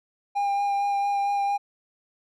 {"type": "tone with vibrato", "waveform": "triangle", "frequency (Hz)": 804, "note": "G5", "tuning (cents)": 44, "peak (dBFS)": -20, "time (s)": [0.35, 1.58], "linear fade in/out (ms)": 20, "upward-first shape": "sine", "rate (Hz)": 4.4, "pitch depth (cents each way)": 13, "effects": []}